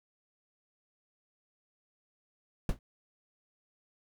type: noise with exponential decay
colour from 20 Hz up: brown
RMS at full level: -24 dBFS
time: 2.69-2.79 s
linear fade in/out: 2 ms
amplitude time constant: 21 ms
effects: none